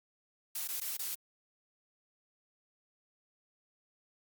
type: noise with dropouts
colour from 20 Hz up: blue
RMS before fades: -37 dBFS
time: 0.55-1.15 s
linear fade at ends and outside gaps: 5 ms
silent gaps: 0.676-0.686 / 0.802-0.814 / 0.97-0.992 s
effects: Opus 48 kbps